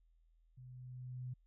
sine tone with level ramp, 126.1 Hz, B2, 36 cents sharp, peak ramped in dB -52 to -40 dBFS, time 0.57-1.34 s, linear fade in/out 10 ms, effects added 41 Hz sine -67 dBFS peak until 1.46 s

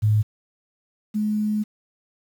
sine tone pair in turn, 106.8 / 212 Hz, G#2 / G#3, +49 / +36 cents, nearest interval octave, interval 1187 cents, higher second, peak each -15 / -20 dBFS, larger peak first, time 0.02-0.23 / 1.14-1.64 s, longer second, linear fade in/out 20 ms, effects 8-bit

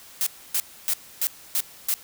blue noise bursts, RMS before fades -23 dBFS, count 6, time 0.21-1.94 s, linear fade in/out 0 ms, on 55 ms, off 280 ms, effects white hiss -47 dBFS RMS until 2.03 s

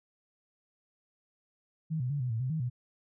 sine tone with pitch steps, 158.7 / 125.2 / 143.9 / 125.4 / 112.2 / 128.8 / 158.8 / 123.1 Hz, D#3 / B2 / D3 / B2 / A2 / C3 / D#3 / B2, +35 / +24 / -35 / +27 / +34 / -27 / +36 / -5 cents, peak -29 dBFS, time 1.9-2.7 s, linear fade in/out 20 ms, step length 100 ms, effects none

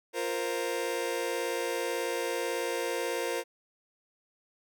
sawtooth chord, F suspended fourth, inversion none, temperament just, 349.2 / 465.6 / 523.8 Hz, F4 / Bb4 / C5, 0 / -2 / +2 cents, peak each -32 / -29 / -30 dBFS, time 0.13-3.44 s, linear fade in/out 50 ms, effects none

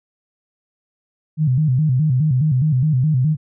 sine tone with vibrato, 140.6 Hz, C#3, 25 cents sharp, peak -13 dBFS, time 1.37-3.37 s, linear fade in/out 50 ms, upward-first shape square, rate 4.8 Hz, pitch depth 170 cents each way, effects none

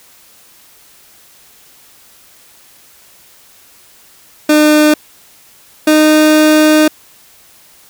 30% pulse tone pair in turn, 302.8 / 307.7 Hz, D#4 / D#4, -47 / -19 cents, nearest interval unison, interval 28 cents, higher second, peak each -3 dBFS, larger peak neither, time 4.49-4.94 / 5.87-6.88 s, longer second, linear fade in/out 5 ms, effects white hiss -44 dBFS RMS until 7.89 s

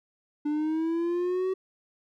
triangle linear sweep, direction up, 293.7 to 380 Hz, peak -23 dBFS, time 0.45-1.54 s, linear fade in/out 10 ms, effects none

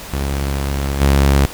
sawtooth tone with level steps, 69.3 Hz, C#2, in tune, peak -14 / -6 dBFS, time 0.13-1.46 s, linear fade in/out 5 ms, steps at 1 s, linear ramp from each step 20 ms, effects pink hiss -32 dBFS RMS until 1.53 s

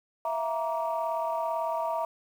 sine tone cluster, 656 / 694 / 939 / 1161 Hz, E5 / F5 / A#5 / D6, -9 / -11 / +12 / -20 cents, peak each -30 / -38 / -30 / -37 dBFS, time 0.25-2.05 s, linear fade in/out 2 ms, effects tanh soft clip ceiling -19 dBFS + 9-bit

